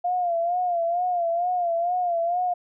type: tone with vibrato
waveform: sine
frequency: 698.5 Hz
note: F5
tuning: in tune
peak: -21 dBFS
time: 0.04-2.54 s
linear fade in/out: 10 ms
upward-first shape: sine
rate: 2.2 Hz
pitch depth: 72 cents each way
effects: none